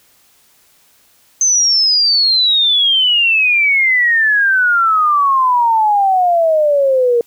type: exponential sweep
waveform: sine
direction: down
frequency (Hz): 6272 to 466.2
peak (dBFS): -9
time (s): 1.41-7.21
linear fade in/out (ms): 2
effects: white hiss -52 dBFS RMS until 7.26 s